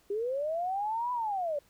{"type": "linear two-way sweep", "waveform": "sine", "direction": "up then down", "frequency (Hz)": [392, 1000, 558], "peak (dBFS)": -29, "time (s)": [0.1, 1.59], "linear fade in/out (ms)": 5, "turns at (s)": 1.12, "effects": ["pink hiss -65 dBFS RMS until 1.69 s"]}